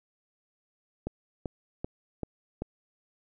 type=click train; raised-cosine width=2 ms; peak=-19 dBFS; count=5; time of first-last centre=1.07-2.62 s; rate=2.58 Hz; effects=none